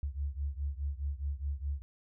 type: beating tone pair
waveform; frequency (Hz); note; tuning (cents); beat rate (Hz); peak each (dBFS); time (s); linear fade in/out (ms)
sine; 69 / 73.8; C#2 / D2; -7 / +9; 4.8; -35 / -37; 0.03-1.82; 0
effects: none